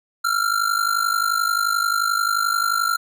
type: ring-modulated tone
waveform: square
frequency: 1376 Hz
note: F6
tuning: 26 cents flat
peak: -16 dBFS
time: 0.24-2.97 s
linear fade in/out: 10 ms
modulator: 25.7 Hz
effects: none